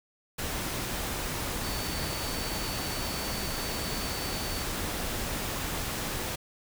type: tone in noise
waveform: sine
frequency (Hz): 4505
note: C#8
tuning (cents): +27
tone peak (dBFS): -40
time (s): 1.63-4.64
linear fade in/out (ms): 10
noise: pink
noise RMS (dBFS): -33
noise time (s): 0.38-6.36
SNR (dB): -10
effects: none